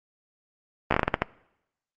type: slowing click train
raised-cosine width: 0.5 ms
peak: -5 dBFS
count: 9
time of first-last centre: 0.91-1.22 s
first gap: 14 ms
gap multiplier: 1.28
effects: noise-tail reverb RT60 0.8 s tail -21 dB re dry + Opus 24 kbps